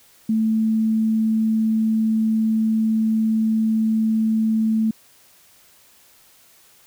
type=tone; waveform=sine; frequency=220.6 Hz; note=A3; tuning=5 cents sharp; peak=-16 dBFS; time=0.29-4.91 s; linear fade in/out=5 ms; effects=white hiss -53 dBFS RMS until 6.86 s